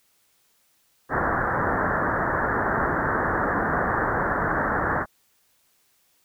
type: low-pass noise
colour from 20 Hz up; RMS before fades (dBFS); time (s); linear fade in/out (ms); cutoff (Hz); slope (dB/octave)
white; -24; 1.09-5.06; 50; 1800; 96
effects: white hiss -65 dBFS RMS until 6.24 s